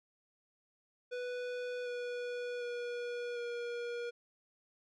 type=tone with pitch steps; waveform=square; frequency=493.9 / 488.2 / 482.6 / 477.1 Hz; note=B4 / B4 / B4 / A#4; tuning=0 / -20 / -40 / +40 cents; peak=-38 dBFS; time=1.11-4.11 s; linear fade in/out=20 ms; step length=750 ms; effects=low-pass 4000 Hz 12 dB/octave